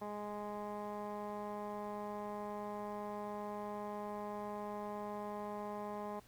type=tone with low-pass filter; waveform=15% pulse; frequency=207.7 Hz; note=G#3; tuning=in tune; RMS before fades=-43 dBFS; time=0.01-6.2 s; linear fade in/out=10 ms; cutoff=1100 Hz; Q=2.7; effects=added 120 Hz sine -67 dBFS peak until 6.27 s + pink hiss -65 dBFS RMS until 6.27 s